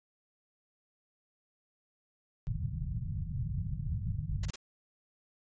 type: low-pass noise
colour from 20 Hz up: white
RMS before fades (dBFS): -35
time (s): 2.47-4.5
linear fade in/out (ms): 0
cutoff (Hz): 160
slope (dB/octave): 48
type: noise bursts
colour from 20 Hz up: white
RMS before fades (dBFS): -41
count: 3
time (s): 4.43-4.559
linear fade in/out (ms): 5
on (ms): 25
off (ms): 27
effects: resampled to 16000 Hz